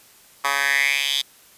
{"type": "tone with high-pass filter sweep", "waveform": "10% pulse", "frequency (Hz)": 140, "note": "C#3", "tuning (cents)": 18, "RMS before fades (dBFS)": -21, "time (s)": [0.44, 1.22], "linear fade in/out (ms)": 10, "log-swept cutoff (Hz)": [1200, 3600], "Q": 4.6, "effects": ["white hiss -51 dBFS RMS until 1.57 s", "resampled to 32000 Hz"]}